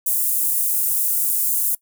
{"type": "high-pass noise", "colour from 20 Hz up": "pink", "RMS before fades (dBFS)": -20, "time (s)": [0.06, 1.75], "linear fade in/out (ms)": 5, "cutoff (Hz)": 9900, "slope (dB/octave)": 24, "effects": ["noise-tail reverb RT60 0.1 s tail -21 dB re dry"]}